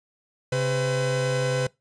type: tone pair together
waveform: 45% pulse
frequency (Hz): 134.03 / 505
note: C3 / B4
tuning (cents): +42 / +39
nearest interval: octave + major seventh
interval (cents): 2297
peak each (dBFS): -25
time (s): 0.52-1.67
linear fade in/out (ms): 5
effects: noise-tail reverb RT60 0.2 s tail -22 dB re dry + resampled to 22050 Hz